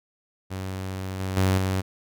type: tone with level steps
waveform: sawtooth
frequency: 94.6 Hz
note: F#2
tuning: 39 cents sharp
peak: -26 / -23 / -15 / -19 dBFS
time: 0.5-1.82 s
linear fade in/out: 20 ms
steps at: 1.2 / 1.37 / 1.58 s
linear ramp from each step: 2 ms
effects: none